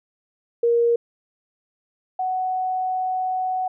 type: tone pair in turn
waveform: sine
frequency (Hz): 470 / 744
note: A#4 / F#5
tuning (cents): +14 / +9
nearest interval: minor sixth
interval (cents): 795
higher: second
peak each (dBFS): -15 / -21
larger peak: first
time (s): 0.63-0.96 / 2.19-3.68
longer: second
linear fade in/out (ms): 5
effects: none